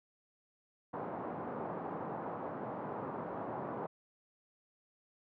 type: band-pass noise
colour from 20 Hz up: white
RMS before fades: -41 dBFS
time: 0.93-3.87 s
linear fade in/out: 10 ms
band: 120 to 1000 Hz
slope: 24 dB/octave
effects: none